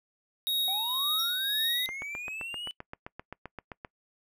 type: tone with tremolo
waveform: square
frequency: 3766 Hz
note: A#7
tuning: 17 cents sharp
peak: -26 dBFS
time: 0.47-1.86 s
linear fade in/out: 0 ms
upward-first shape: triangle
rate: 1.9 Hz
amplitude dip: 40%
type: linear sweep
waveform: triangle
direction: up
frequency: 739 to 2996 Hz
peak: -34 dBFS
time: 0.68-2.71 s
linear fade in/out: 0 ms
type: tone with exponential decay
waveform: triangle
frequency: 5590 Hz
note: F8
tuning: 1 cent sharp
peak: -33 dBFS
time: 1.19-1.39 s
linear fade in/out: 5 ms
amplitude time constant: 43 ms
type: click train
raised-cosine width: 0.5 ms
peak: -24 dBFS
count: 16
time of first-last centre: 1.89-3.848 s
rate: 7.66 Hz
effects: noise-tail reverb RT60 0.1 s tail -24 dB re dry